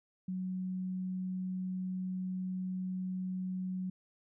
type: tone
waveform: sine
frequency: 185.2 Hz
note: F#3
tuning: 2 cents sharp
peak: -34 dBFS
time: 0.28-3.9 s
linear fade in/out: 5 ms
effects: none